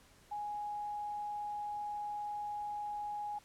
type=tone; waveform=sine; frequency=830.6 Hz; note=G#5; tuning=in tune; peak=-37 dBFS; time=0.31-3.39 s; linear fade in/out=10 ms; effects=pink hiss -63 dBFS RMS until 3.44 s + low-pass 12000 Hz 12 dB/octave

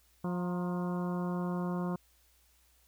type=harmonic tone with a mistuned harmonic; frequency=177.5 Hz; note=F3; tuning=28 cents sharp; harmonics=1 / 2 / 3 / 4 / 5 / 6 / 7 / 8; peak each=-32 / -40 / -44 / -46 / -47 / -45 / -50 / -53 dBFS; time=0.24-1.96 s; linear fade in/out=5 ms; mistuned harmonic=5; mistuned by=+73 cents; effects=added 60 Hz sine -68 dBFS peak until 2.87 s + white hiss -68 dBFS RMS until 2.87 s

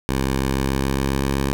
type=tone with pitch glide; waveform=10% pulse; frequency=66.7 to 68.26 Hz; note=C2 to C#2; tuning=+34 to -26 cents; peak=-11 dBFS; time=0.09-1.53 s; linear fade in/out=0 ms; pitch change=+40 cents; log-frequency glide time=0.39-1.39 s; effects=none

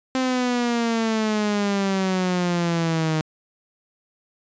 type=exponential sweep; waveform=sawtooth; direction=down; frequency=261.3 to 155.56 Hz; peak=-16 dBFS; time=0.15-3.21 s; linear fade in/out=0 ms; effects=resampled to 16000 Hz

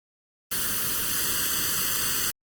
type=noise with comb filter; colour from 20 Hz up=white; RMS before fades=-26 dBFS; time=0.51-2.31 s; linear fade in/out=10 ms; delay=0.65 ms; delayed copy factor=+0.95; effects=Opus 24 kbps

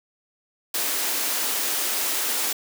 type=high-pass noise; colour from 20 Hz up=white; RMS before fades=-25 dBFS; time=0.74-2.53 s; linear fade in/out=5 ms; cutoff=240 Hz; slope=48 dB/octave; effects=none

